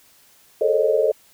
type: tone cluster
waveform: sine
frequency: 429.6 / 450.2 / 540 / 616 Hz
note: A4 / A4 / C#5 / D#5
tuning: -41 / +40 / -45 / -17 cents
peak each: -21 dBFS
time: 0.61-1.12 s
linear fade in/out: 5 ms
effects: white hiss -54 dBFS RMS until 1.33 s